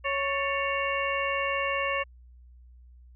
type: harmonic tone with a mistuned harmonic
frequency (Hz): 554.4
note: C#5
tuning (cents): 0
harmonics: 1 / 2 / 3 / 4 / 5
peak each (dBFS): -31 / -31 / -34 / -33 / -33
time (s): 0.04-2.04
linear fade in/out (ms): 20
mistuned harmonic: 3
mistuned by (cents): +110
effects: added 61 Hz sine -49 dBFS peak until 3.15 s